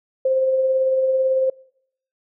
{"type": "tone with tremolo", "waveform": "sine", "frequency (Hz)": 525, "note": "C5", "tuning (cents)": 6, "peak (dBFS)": -14, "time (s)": [0.25, 1.5], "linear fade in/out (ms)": 5, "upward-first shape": "triangle", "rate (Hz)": 18, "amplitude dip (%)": 35, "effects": ["noise-tail reverb RT60 0.7 s tail -25 dB re dry"]}